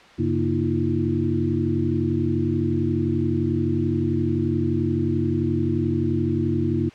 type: tone cluster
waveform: sine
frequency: 95.4 / 138.5 / 236.4 / 311.8 / 343.3 Hz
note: G2 / C#3 / A#3 / D#4 / F4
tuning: -47 / -1 / +24 / +4 / -30 cents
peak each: -26 dBFS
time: 0.18-6.9 s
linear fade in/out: 20 ms
effects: white hiss -47 dBFS RMS until 6.94 s + low-pass 3000 Hz 12 dB/octave